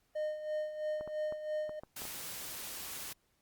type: tone with tremolo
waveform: triangle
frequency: 612 Hz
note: D#5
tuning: 29 cents flat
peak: -30 dBFS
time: 0.15-1.8 s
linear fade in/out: 10 ms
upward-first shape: sine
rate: 3 Hz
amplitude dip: 65%
type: clicks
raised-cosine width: 1 ms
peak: -32 dBFS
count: 7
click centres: 1.01 / 1.076 / 1.324 / 1.694 / 1.835 / 2.019 / 2.053 s
type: noise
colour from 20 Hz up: white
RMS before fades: -43 dBFS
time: 1.96-3.13 s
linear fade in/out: 5 ms
effects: pink hiss -75 dBFS RMS until 3.41 s + Opus 48 kbps